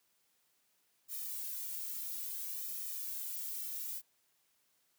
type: noise with flanger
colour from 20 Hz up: violet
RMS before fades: -41 dBFS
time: 1.08-4.02 s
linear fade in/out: 50 ms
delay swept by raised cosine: 1.6 to 2.22 ms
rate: 0.59 Hz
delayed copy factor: +1
effects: white hiss -75 dBFS RMS until 4.98 s + high-pass 100 Hz 12 dB/octave